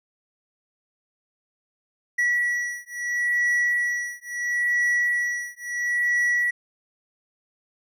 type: beating tone pair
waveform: triangle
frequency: 1938 / 1938.74 Hz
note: B6 / B6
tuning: -33 / -33 cents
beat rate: 0.74 Hz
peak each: -23 dBFS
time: 2.18-6.51 s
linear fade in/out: 10 ms
effects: none